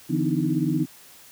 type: tone cluster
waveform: sine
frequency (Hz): 147.9 / 168.5 / 251.6 / 301.9 / 318.5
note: D3 / E3 / B3 / D4 / D#4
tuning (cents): +13 / +38 / +32 / +48 / +41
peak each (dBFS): -27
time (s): 0.09-0.86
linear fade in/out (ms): 20
effects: white hiss -49 dBFS RMS until 1.31 s + high-pass 60 Hz 12 dB/octave

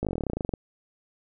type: slowing click train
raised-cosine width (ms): 2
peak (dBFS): -15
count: 18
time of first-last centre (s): 0.03-0.538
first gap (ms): 18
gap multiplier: 1.06
effects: none

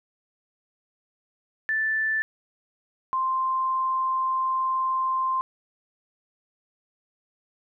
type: tone pair in turn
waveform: sine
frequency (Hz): 1760 / 1046.5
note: A6 / C6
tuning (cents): 0 / 0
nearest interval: major sixth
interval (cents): 900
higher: first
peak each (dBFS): -22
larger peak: neither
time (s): 1.69-2.22 / 3.13-5.41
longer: second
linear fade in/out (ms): 0
effects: none

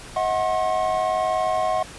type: tone cluster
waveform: triangle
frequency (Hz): 636 / 737 / 1075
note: D#5 / F#5 / C6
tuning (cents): +38 / -7 / +47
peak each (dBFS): -22 / -21 / -25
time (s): 0.16-1.83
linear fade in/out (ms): 5
effects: pink hiss -40 dBFS RMS until 1.98 s + resampled to 24000 Hz

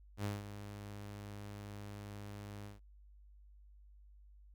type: tone with ADSR envelope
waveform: sawtooth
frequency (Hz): 102.4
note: G#2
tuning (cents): -24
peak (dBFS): -31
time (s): 0.17-2.8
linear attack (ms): 74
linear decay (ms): 180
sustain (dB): -11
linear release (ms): 150
effects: added 50 Hz sine -57 dBFS peak until 4.54 s

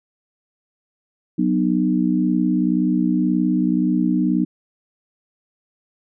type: chord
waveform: sine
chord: B major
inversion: second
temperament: equal with one note detuned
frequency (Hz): 185 / 246.9 / 305.8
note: F#3 / B3 / D#4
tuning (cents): 0 / 0 / -30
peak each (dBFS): -20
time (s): 1.38-4.45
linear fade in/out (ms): 10
effects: none

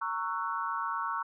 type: chord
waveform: sine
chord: F# dominant seventh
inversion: first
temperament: just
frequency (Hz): 925 / 1110 / 1332 / 1480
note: A#5 / C#6 / E6 / F#6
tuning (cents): -14 / +2 / +18 / 0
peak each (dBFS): -36 / -34 / -36 / -40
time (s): 0.01-1.23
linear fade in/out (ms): 10
effects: none

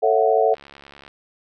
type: chord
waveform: sine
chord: F# minor seventh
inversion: first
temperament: just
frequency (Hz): 444 / 555 / 666 / 740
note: A4 / C#5 / E5 / F#5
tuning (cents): +16 / +2 / +18 / 0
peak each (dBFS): -18 / -22 / -20 / -20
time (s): 0.02-0.55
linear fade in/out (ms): 20
type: click train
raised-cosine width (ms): 0.3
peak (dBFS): -26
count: 39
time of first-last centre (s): 0.54-1.079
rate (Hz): 70.5
effects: none

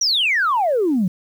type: exponential sweep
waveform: sine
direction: down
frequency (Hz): 6010 to 170.5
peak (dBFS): -14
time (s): 0.01-1.08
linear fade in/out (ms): 5
effects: tanh soft clip ceiling -11 dBFS + 8-bit

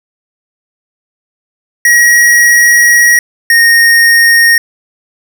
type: tone pair in turn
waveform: square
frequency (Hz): 1902 / 1855.3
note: A#6 / A#6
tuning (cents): +34 / -9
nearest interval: unison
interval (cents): 43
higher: first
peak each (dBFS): -4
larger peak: neither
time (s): 1.85-3.19 / 3.5-4.58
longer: first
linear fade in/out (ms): 2
effects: none

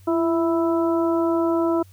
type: harmonic tone with a mistuned harmonic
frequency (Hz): 329.6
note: E4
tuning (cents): 0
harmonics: 1 / 2 / 3 / 4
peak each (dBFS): -19 / -25 / -29 / -31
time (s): 0.07-1.83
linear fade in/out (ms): 10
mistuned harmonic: 1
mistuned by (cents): +33
effects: added 95 Hz sine -46 dBFS peak until 1.92 s + white hiss -58 dBFS RMS until 1.92 s

